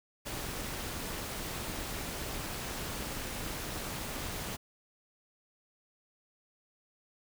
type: noise with amplitude modulation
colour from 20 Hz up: pink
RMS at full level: -36 dBFS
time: 0.25-4.57 s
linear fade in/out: 20 ms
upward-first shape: sine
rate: 283 Hz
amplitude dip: 55%
effects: none